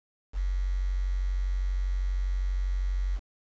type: tone with quantisation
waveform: sine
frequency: 46.25 Hz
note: F#1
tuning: in tune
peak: -25 dBFS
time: 0.33-3.2 s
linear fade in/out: 50 ms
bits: 8
effects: resampled to 16000 Hz